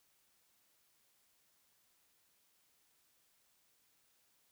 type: silence
effects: white hiss -74 dBFS RMS until 4.51 s